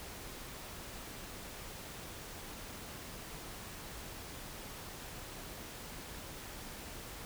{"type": "silence", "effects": ["pink hiss -47 dBFS RMS until 7.25 s"]}